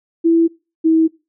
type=tone pair in turn; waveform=sine; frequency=331.8 / 322.4 Hz; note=E4 / E4; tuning=+11 / -38 cents; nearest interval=unison; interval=49 cents; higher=first; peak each=-9 dBFS; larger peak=neither; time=0.24-0.48 / 0.84-1.08 s; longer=neither; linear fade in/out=20 ms; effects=noise-tail reverb RT60 0.3 s tail -23 dB re dry